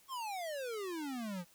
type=exponential sweep; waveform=square; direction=down; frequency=1108.7 to 167.8 Hz; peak=-39 dBFS; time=0.08-1.45 s; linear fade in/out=50 ms; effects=white hiss -65 dBFS RMS until 1.54 s